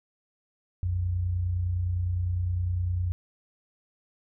sine tone pair together, 59.87 / 89.7 Hz, A#1 / F2, +47 / +47 cents, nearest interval perfect fifth, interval 700 cents, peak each -35 / -25 dBFS, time 0.83-3.12 s, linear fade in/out 0 ms, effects none

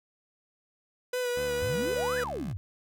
45% pulse tone with vibrato, 493.9 Hz, B4, in tune, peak -28 dBFS, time 1.13-2.24 s, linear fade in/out 5 ms, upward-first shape sine, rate 4.2 Hz, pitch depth 28 cents each way
15% pulse tone with pitch glide, 73.7 to 70.21 Hz, D2 to C#2, +7 to +23 cents, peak -33 dBFS, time 1.36-2.53 s, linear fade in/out 10 ms, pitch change -84 cents, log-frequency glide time 2.1-2.41 s
sine exponential two-way sweep, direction up then down, 82.6 to 1833 to 82.6 Hz, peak -32 dBFS, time 1.62-2.57 s, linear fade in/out 0 ms, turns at 2.19 s
effects none

